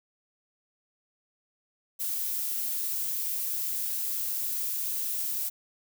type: noise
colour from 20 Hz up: violet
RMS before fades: -31 dBFS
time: 1.99-5.5 s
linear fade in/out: 20 ms
effects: none